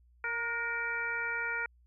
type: harmonic tone with a mistuned harmonic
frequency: 464.7 Hz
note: A#4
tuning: 5 cents flat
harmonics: 1 / 2 / 3 / 4 / 5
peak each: -45 / -42 / -34 / -38 / -38 dBFS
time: 0.24-1.66 s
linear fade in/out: 2 ms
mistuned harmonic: 3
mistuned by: +41 cents
effects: added 60 Hz sine -60 dBFS peak until 1.86 s